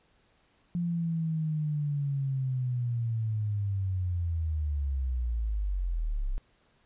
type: linear sweep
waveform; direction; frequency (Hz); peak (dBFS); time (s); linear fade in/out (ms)
sine; down; 174.61 to 30.87; -27; 0.75-6.38; 0
effects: pink hiss -67 dBFS RMS until 6.85 s + resampled to 8000 Hz